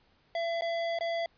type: tone with dropouts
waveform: square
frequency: 673 Hz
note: E5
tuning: 36 cents sharp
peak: -30 dBFS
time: 0.35-1.26 s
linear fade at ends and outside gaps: 2 ms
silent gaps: 0.61-0.62 / 0.988-1.008 s
effects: pink hiss -67 dBFS RMS until 1.37 s + resampled to 11025 Hz